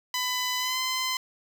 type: tone with pitch glide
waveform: 10% pulse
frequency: 1001 to 1029.1 Hz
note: B5 to C6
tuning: +23 to -29 cents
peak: -18 dBFS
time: 0.14-1.17 s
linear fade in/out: 2 ms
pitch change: +48 cents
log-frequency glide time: 0.58-0.79 s
effects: none